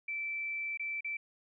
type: tone with dropouts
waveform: sine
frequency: 2328 Hz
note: D7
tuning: 16 cents flat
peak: -34 dBFS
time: 0.08-1.17 s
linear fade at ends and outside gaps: 5 ms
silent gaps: 0.774-0.795 / 1.008-1.045 s
effects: none